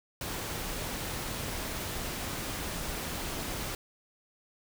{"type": "noise", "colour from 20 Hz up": "pink", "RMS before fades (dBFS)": -36, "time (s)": [0.21, 3.75], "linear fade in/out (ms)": 2, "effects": []}